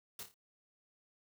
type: noise with echo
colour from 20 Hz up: white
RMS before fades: -45 dBFS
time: 0.19-0.23 s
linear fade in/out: 2 ms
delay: 28 ms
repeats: 4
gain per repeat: -7 dB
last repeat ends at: 0.342 s
effects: none